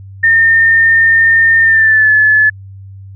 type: tone with pitch glide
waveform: sine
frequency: 1817 to 1725 Hz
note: A#6 to A6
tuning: -45 to -35 cents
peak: -5 dBFS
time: 0.23-2.5 s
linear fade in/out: 10 ms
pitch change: -90 cents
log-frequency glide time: 1.61-2.11 s
effects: added 97 Hz sine -29 dBFS peak until 3.15 s